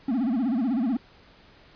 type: tone with vibrato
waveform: triangle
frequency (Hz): 246.9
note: B3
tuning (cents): 0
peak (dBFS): -20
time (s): 0.08-0.97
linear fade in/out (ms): 5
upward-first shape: sine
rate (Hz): 16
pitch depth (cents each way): 220
effects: pink hiss -54 dBFS RMS until 1.75 s + resampled to 11025 Hz